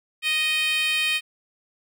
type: tone with high-pass filter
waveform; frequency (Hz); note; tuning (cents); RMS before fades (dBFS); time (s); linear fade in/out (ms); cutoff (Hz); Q
10% pulse; 622.3; D#5; 0; -23; 0.22-1.21; 50; 2500; 3
effects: none